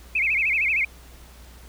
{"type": "tone with vibrato", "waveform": "sine", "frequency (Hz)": 2349, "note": "D7", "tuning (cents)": 0, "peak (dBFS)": -19, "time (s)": [0.15, 0.85], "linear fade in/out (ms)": 5, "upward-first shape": "sine", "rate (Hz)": 13, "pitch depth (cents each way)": 200, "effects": ["added 60 Hz sine -45 dBFS peak until 1.68 s", "pink hiss -50 dBFS RMS until 1.68 s"]}